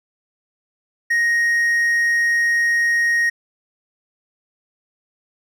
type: tone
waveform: triangle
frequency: 1872 Hz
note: A#6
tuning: 7 cents sharp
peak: -13 dBFS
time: 1.1-3.3 s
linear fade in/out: 10 ms
effects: none